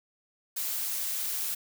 blue noise, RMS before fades -32 dBFS, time 0.56-1.55 s, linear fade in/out 10 ms, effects none

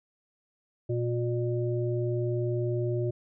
harmonic tone, 120 Hz, B2, 49 cents flat, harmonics 1 / 3 / 5, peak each -28 / -30 / -37 dBFS, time 0.89-3.11 s, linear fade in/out 10 ms, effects none

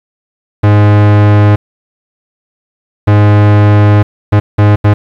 45% pulse tone bursts at uneven times, 103.83 Hz, G#2, in tune, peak -3 dBFS, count 5, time 0.63-1.56 / 3.07-4.03 / 4.32-4.4 / 4.58-4.76 / 4.84-4.94 s, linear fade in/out 10 ms, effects low-pass 2000 Hz 12 dB/octave + 7-bit

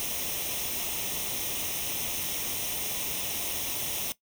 white noise with comb filter, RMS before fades -32 dBFS, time 0-4.12 s, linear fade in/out 0 ms, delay 0.33 ms, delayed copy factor +0.65, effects noise-tail reverb RT60 0.1 s tail -17 dB re dry

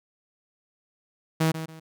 sawtooth tone with echo, 160.2 Hz, E3, 49 cents flat, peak -16 dBFS, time 1.4-1.52 s, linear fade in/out 10 ms, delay 140 ms, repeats 2, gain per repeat -11 dB, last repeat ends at 1.8 s, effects none

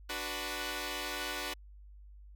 5% pulse chord, B minor, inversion first, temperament equal, 293.7 / 370 / 493.9 Hz, D4 / F#4 / B4, 0 / 0 / 0 cents, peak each -29 dBFS, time 0.09-1.54 s, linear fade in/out 10 ms, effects added 50 Hz sine -50 dBFS peak until 2.35 s

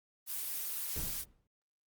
blue noise, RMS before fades -38 dBFS, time 0.26-1.25 s, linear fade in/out 50 ms
brown noise with exponential decay, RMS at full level -37 dBFS, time 0.96-1.47 s, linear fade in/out 0 ms, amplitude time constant 110 ms
effects Opus 32 kbps

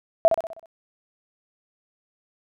sine tone with echo, 659.3 Hz, E5, in tune, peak -10 dBFS, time 0.25-0.28 s, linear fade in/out 0 ms, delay 63 ms, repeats 6, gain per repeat -6 dB, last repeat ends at 0.658 s, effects none

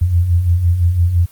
sine beating tone pair, 82.41 / 88.31 Hz, E2 / F2, 0 / +20 cents, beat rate 5.9 Hz, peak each -19 / -11 dBFS, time 0.01-1.26 s, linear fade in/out 10 ms, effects white hiss -47 dBFS RMS until 1.31 s + Opus 32 kbps

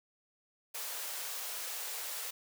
white high-pass noise, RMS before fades -40 dBFS, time 0.74-2.31 s, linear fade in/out 10 ms, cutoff 420 Hz, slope 48 dB/octave, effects none

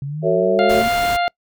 sine linear sweep, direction up, 135.6 to 231.5 Hz, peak -23 dBFS, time 0.02-0.88 s, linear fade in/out 2 ms
sine chord, F# minor seventh, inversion none, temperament equal with one note detuned, 370 / 449 / 554.4 / 659.3 Hz, F#4 / A4 / C#5 / E5, 0 / +35 / 0 / 0 cents, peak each -19 dBFS, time 0.22-0.84 s, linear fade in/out 50 ms
harmonic tone, 700 Hz, F5, 4 cents sharp, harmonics 1 / 2 / 3 / 4 / 5 / 6, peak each -17 / -25 / -27 / -31 / -34 / -33 dBFS, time 0.59-1.28 s, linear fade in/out 0 ms
pink noise, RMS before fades -28 dBFS, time 0.69-1.17 s, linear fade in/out 10 ms
effects noise-tail reverb RT60 0.1 s tail -26 dB re dry

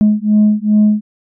sine beating tone pair, 210 / 212.5 Hz, G#3 / G#3, +19 / +40 cents, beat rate 2.5 Hz, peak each -10 dBFS, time 0.01-1.01 s, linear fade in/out 0 ms, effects tanh soft clip ceiling -4 dBFS

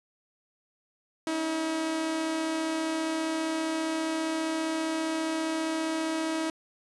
sawtooth tone pair together, 285.8 / 320.8 Hz, D4 / E4, -47 / -47 cents, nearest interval major second, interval 200 cents, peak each -36 / -24 dBFS, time 1.27-6.5 s, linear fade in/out 2 ms, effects resampled to 24000 Hz

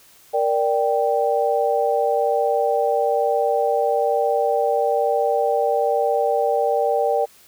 sine chord, G minor, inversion first, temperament equal, 466.2 / 587.3 / 784 Hz, Bb4 / D5 / G5, 0 / 0 / 0 cents, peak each -21 dBFS, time 0.33-7.26 s, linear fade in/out 20 ms, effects white hiss -51 dBFS RMS until 7.47 s

